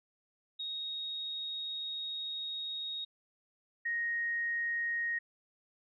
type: tone pair in turn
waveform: sine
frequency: 3753 / 1870.5 Hz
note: A#7 / A#6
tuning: +11 / +5 cents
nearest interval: octave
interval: 1206 cents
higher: first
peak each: -36 / -31 dBFS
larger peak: second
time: 0.59-3.05 / 3.85-5.19 s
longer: first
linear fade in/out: 10 ms
effects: none